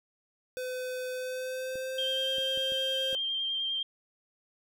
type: tone with pitch glide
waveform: square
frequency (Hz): 507 to 529.1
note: B4 to C5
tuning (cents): +45 to +19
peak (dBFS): -34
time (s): 0.57-3.15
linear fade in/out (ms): 0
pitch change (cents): +74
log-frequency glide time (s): 1.12-2.3
type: clicks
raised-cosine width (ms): 2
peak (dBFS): -34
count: 5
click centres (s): 1.756 / 2.383 / 2.575 / 2.721 / 3.129
type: tone with vibrato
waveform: sine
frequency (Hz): 3177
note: G7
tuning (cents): +23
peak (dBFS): -29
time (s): 1.98-3.83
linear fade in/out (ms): 5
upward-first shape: sine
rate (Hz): 9.9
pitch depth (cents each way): 17
effects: none